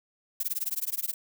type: noise with tremolo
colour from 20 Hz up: violet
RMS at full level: -28 dBFS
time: 0.4-1.14 s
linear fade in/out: 2 ms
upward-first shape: sine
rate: 19 Hz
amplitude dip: 100%
effects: none